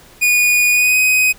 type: tone with pitch glide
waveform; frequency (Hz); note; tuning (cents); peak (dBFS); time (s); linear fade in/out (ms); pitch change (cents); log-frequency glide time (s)
45% pulse; 2457 to 2509; D#7 to D#7; -22 to +14; -10; 0.21-1.33; 20; +36; 0.71-0.98
effects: pink hiss -44 dBFS RMS until 1.38 s